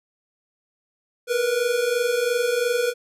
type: tone pair together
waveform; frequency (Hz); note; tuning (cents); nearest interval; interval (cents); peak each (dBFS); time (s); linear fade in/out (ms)
square; 466.2 / 489.1; A#4 / B4; 0 / -17; minor second; 83; -26 / -22; 1.27-2.94; 50
effects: resampled to 32000 Hz